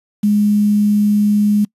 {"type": "tone with quantisation", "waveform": "sine", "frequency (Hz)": 207.7, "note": "G#3", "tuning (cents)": 0, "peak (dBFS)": -10, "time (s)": [0.23, 1.65], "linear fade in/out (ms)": 10, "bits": 6, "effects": ["noise-tail reverb RT60 0.1 s tail -25 dB re dry", "resampled to 32000 Hz"]}